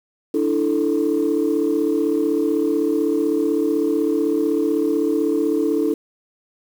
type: chord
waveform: sine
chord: D suspended second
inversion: none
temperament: equal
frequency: 293.7 / 329.6 / 440 Hz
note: D4 / E4 / A4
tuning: 0 / 0 / 0 cents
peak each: -20 dBFS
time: 0.34-5.94 s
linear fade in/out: 5 ms
effects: tanh soft clip ceiling -10 dBFS + 7-bit